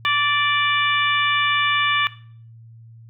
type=harmonic tone with a mistuned harmonic; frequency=587.3 Hz; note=D5; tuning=in tune; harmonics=2 / 3 / 4 / 5 / 6; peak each=-21 / -23 / -24 / -25 / -26 dBFS; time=0.05-2.07 s; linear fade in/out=0 ms; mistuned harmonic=2; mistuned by=-20 cents; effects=noise-tail reverb RT60 0.5 s tail -17 dB re dry + added 114 Hz sine -41 dBFS peak until 3.09 s